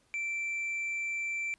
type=tone; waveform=triangle; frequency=2341 Hz; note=D7; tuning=6 cents flat; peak=-30 dBFS; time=0.14-1.54 s; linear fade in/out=0 ms; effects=pink hiss -69 dBFS RMS until 1.58 s + resampled to 24000 Hz